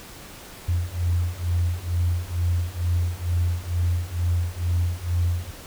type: beating tone pair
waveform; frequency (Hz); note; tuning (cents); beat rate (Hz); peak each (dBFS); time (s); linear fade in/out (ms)
sine; 85.8 / 88; F2 / F2; -30 / +14; 2.2; -24 / -23; 0.68-5.51; 10
effects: tanh soft clip ceiling -13 dBFS + pink hiss -42 dBFS RMS until 5.66 s